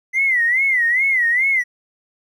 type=tone with vibrato; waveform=triangle; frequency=2016 Hz; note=B6; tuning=35 cents sharp; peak=-10 dBFS; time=0.13-1.64 s; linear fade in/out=50 ms; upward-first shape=sine; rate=2.4 Hz; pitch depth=150 cents each way; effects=tanh soft clip ceiling -12 dBFS